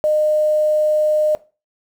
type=tone with quantisation; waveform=sine; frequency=610 Hz; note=D#5; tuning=34 cents flat; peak=-13 dBFS; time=0.04-1.35 s; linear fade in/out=0 ms; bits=7; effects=noise-tail reverb RT60 0.3 s tail -18 dB re dry